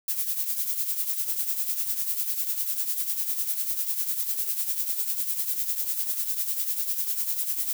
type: noise with tremolo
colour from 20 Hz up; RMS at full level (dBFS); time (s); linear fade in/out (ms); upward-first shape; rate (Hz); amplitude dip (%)
violet; -25; 0.08-7.73; 2; triangle; 10; 70
effects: none